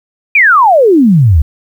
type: exponential sweep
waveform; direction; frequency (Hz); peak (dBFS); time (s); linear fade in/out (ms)
sine; down; 2489 to 68.4; -3; 0.35-1.42; 5
effects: 7-bit